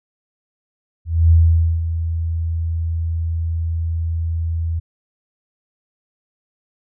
sine tone with ADSR envelope, 82.5 Hz, E2, 2 cents sharp, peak -7 dBFS, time 1.05-4.8 s, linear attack 260 ms, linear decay 500 ms, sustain -11 dB, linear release 15 ms, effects none

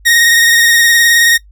sawtooth tone with vibrato, 1864.7 Hz, A#6, in tune, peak -3 dBFS, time 0.05-1.38 s, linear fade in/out 20 ms, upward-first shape sine, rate 19 Hz, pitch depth 29 cents each way, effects noise-tail reverb RT60 0.1 s tail -21 dB re dry + added 50 Hz sine -38 dBFS peak until 1.51 s

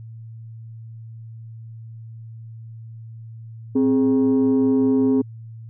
sine tone pair together, 262.6 / 417.4 Hz, C4 / G#4, +6 / +9 cents, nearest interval minor sixth, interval 803 cents, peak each -14 / -20 dBFS, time 3.75-5.22 s, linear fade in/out 10 ms, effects tanh soft clip ceiling -11 dBFS + added 113 Hz sine -35 dBFS peak until 5.69 s

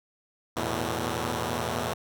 5% pulse chord, E suspended fourth, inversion none, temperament equal with one note detuned, 82.41 / 110 / 121.56 Hz, E2 / A2 / B2, 0 / 0 / -27 cents, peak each -21 dBFS, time 0.56-1.94 s, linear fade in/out 10 ms, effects none

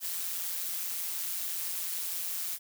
blue noise with amplitude modulation, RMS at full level -32 dBFS, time 0-2.59 s, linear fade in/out 50 ms, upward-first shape sine, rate 174 Hz, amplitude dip 60%, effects none

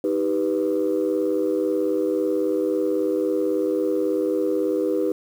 sine chord, Eb augmented, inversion none, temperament equal with one note detuned, 313.8 / 392 / 493.9 Hz, Eb4 / G4 / B4, +15 / 0 / 0 cents, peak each -23 dBFS, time 0.04-5.12 s, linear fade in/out 2 ms, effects tanh soft clip ceiling -13 dBFS + 8-bit

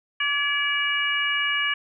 harmonic tone with a mistuned harmonic, 578 Hz, D5, 28 cents flat, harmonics 2 / 3 / 4 / 5, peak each -31 / -26 / -26 / -26 dBFS, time 0.2-1.74 s, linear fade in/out 5 ms, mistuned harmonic 3, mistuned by -37 cents, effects none

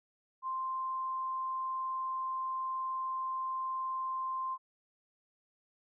sine tone, 1046.5 Hz, C6, in tune, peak -33 dBFS, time 0.42-4.58 s, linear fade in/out 50 ms, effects none

